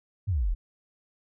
sine exponential sweep, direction down, 110 to 34.65 Hz, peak -23 dBFS, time 0.27-0.55 s, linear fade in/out 20 ms, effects none

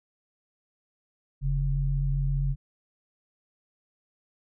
sine tone pair together, 43.65 / 138.59 Hz, F1 / C#3, 0 / 0 cents, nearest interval octave + minor sixth, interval 2000 cents, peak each -26 dBFS, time 1.41-2.56 s, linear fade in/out 50 ms, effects none

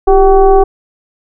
sine tone with frequency modulation, 392.8 Hz, G4, 4 cents sharp, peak -3 dBFS, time 0.07-0.64 s, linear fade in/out 10 ms, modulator 372 Hz, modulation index 1.1, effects none

